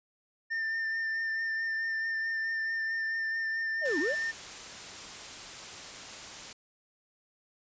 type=tone with vibrato; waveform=triangle; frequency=1798 Hz; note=A6; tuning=37 cents sharp; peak=-28 dBFS; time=0.5-4.32 s; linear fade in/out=20 ms; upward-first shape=sine; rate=4.6 Hz; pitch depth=16 cents each way
type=linear two-way sweep; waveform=triangle; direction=down then up; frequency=669 to 271.4 to 669 Hz; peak=-27 dBFS; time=3.81-4.16 s; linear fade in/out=50 ms; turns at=3.99 s
type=noise; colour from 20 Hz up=white; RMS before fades=-43 dBFS; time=3.85-6.53 s; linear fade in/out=5 ms
effects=resampled to 16000 Hz